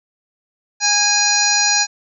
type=harmonic tone with a mistuned harmonic; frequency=824 Hz; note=G#5; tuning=14 cents flat; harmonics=1 / 2 / 3 / 5 / 6 / 7 / 8; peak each=-22 / -21 / -23 / -19 / -23 / -19 / -20 dBFS; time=0.8-1.87 s; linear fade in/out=50 ms; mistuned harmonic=8; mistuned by=+40 cents; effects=none